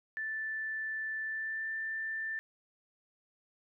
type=tone with pitch glide; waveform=sine; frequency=1760 to 1777.4 Hz; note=A6 to A6; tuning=0 to +17 cents; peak=-34 dBFS; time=0.17-2.39 s; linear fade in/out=0 ms; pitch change=+17 cents; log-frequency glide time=1.23-1.71 s; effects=none